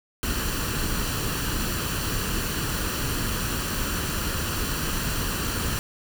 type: noise with comb filter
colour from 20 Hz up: pink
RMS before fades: -27 dBFS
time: 0.23-5.79 s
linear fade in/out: 0 ms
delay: 0.69 ms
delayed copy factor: +0.55
effects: none